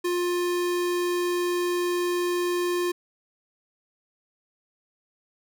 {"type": "tone", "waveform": "square", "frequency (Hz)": 353.1, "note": "F4", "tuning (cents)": 19, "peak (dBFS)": -24, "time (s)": [0.04, 2.92], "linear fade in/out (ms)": 10, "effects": []}